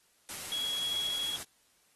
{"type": "tone in noise", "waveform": "sine", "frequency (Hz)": 3327, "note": "G#7", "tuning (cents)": 2, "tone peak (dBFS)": -31, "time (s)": [0.52, 1.36], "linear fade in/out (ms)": 0, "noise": "white", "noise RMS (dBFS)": -41, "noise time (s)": [0.29, 1.43], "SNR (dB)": 7, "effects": ["white hiss -68 dBFS RMS until 1.95 s", "AAC 32 kbps"]}